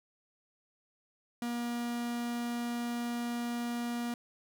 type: tone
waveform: 45% pulse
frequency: 238.4 Hz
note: A#3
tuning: 39 cents sharp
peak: -33 dBFS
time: 1.42-4.14 s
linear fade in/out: 2 ms
effects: none